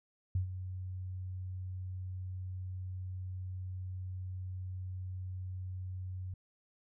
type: tone with ADSR envelope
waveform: sine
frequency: 92.5 Hz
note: F#2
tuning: in tune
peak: -27 dBFS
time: 0.35-6.34 s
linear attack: 4 ms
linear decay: 110 ms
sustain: -11 dB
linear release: 4 ms
effects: none